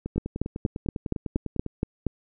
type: two click trains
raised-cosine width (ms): 3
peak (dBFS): -11 / -18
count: 9 / 17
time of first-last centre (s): 0.18-2.067 / 0.06-1.663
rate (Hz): 4.24 / 9.98
effects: none